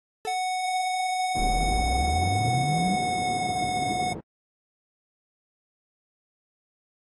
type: tone with exponential decay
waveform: 40% pulse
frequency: 439 Hz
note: A4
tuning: 4 cents flat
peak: -28 dBFS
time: 0.25-0.43 s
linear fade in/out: 0 ms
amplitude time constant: 38 ms
type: tone with pitch glide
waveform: square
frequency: 740 to 730.7 Hz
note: F#5 to F#5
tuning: 0 to -22 cents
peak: -26 dBFS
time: 0.27-4.13 s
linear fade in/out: 5 ms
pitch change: -22 cents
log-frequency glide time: 1.49-3.51 s
type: band-pass noise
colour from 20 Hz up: pink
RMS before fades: -35 dBFS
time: 1.35-4.21 s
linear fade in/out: 10 ms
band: 140 to 400 Hz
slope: 12 dB/octave
type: exponential sweep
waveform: sine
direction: up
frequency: 34.65 to 201.8 Hz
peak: -25 dBFS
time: 1.39-2.96 s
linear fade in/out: 10 ms
effects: AAC 32 kbps